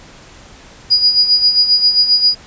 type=tone with tremolo; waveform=sine; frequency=4900 Hz; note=D#8; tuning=27 cents flat; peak=-6 dBFS; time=0.9-2.35 s; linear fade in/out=20 ms; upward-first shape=sine; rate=7.5 Hz; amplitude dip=65%; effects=pink hiss -40 dBFS RMS until 2.46 s + resampled to 16000 Hz